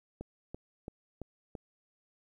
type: click train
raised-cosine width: 2 ms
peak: -27 dBFS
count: 5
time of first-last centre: 0.21-1.552 s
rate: 2.98 Hz
effects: 11-bit